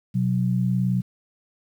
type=tone pair together; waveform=sine; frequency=125.94 / 185 Hz; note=B2 / F#3; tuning=+34 / 0 cents; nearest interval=perfect fifth; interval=666 cents; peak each=-22 dBFS; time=0.14-1.02 s; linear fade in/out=20 ms; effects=9-bit